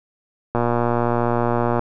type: click train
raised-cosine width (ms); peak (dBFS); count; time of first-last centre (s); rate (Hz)
1; -6; 149; 0.55-1.794; 119
effects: none